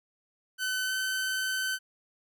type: tone with pitch glide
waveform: sawtooth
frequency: 1516 to 1527.4 Hz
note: F#6 to G6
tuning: +42 to -45 cents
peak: -25 dBFS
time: 0.58-1.79 s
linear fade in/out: 50 ms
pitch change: +13 cents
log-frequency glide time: 0.85-0.92 s
effects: none